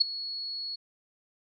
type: tone with ADSR envelope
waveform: sine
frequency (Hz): 4359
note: C#8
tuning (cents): -30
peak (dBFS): -15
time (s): 0-0.76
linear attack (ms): 13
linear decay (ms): 11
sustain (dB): -18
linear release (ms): 13
effects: none

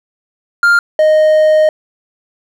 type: tone pair in turn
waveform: triangle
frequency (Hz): 1400 / 619.7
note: F6 / D#5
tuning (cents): +4 / -7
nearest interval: octave + major second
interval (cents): 1411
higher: first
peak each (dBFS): -4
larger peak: neither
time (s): 0.63-0.79 / 0.99-1.69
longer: second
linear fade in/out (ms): 2
effects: none

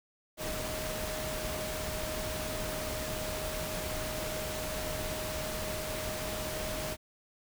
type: tone in noise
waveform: sine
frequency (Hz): 622.3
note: D#5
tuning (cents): 0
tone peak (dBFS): -39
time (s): 0.37-6.97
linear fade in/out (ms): 50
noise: pink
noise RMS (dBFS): -37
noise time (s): 0.37-6.97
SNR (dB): -5
effects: none

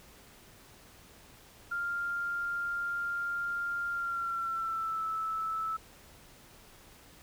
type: tone with pitch glide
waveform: sine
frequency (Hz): 1396.9 to 1310.9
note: F6 to E6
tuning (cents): 0 to -10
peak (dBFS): -31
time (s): 1.71-5.77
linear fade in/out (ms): 10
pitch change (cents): -110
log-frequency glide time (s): 3.9-5.05
effects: pink hiss -56 dBFS RMS until 7.22 s

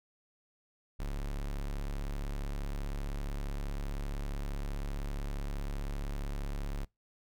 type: tone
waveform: 45% pulse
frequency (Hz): 35.26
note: C#1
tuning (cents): +30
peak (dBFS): -34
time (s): 0.99-6.85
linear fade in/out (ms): 10
effects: noise-tail reverb RT60 0.2 s tail -24 dB re dry

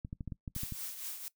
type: clicks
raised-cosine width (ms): 5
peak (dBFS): -27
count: 9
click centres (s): 0.049 / 0.129 / 0.208 / 0.277 / 0.322 / 0.478 / 0.564 / 0.634 / 0.723
type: noise with tremolo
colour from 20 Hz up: blue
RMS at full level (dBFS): -39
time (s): 0.55-1.28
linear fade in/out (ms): 0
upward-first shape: triangle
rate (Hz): 4.3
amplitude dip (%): 65
effects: noise-tail reverb RT60 0.1 s tail -20 dB re dry

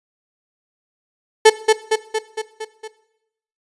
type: tone with echo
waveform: 35% pulse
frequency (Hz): 437.6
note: A4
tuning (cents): -9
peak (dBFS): -3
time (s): 1.45-1.5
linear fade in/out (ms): 10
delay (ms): 230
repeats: 6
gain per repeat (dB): -4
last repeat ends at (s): 2.88
effects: noise-tail reverb RT60 0.8 s tail -17 dB re dry + resampled to 24000 Hz

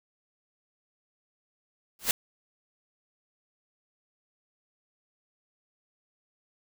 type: noise with exponential growth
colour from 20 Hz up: white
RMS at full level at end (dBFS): -19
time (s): 1.99-2.11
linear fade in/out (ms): 1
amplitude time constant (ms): 25
effects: none

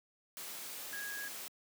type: tone in noise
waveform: sine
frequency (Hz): 1651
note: G#6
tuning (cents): -11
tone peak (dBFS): -41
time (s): 0.93-1.28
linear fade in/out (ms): 0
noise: white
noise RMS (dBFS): -45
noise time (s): 0.37-1.48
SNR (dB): +1
effects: high-pass 200 Hz 12 dB/octave

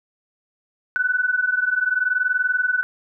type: tone pair together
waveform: sine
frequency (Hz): 1480 / 1500.7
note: F#6 / F#6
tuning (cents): 0 / +24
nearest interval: unison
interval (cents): 24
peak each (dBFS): -22 / -20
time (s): 0.96-2.83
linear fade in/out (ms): 0
effects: none

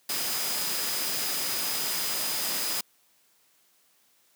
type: tone in noise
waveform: sine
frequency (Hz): 4978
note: D#8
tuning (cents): 0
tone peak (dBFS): -35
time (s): 0.09-2.81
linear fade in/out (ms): 5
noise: white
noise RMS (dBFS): -30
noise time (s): 0.09-2.81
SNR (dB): -8
effects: white hiss -65 dBFS RMS until 4.35 s + high-pass 150 Hz 12 dB/octave

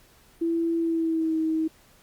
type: tone with pitch glide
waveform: sine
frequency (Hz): 333 to 318.5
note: E4 to D#4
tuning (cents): +18 to +41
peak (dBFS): -22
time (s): 0.41-1.68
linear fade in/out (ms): 10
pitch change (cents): -77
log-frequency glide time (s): 0.78-1.38
effects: pink hiss -57 dBFS RMS until 2.02 s + Opus 48 kbps

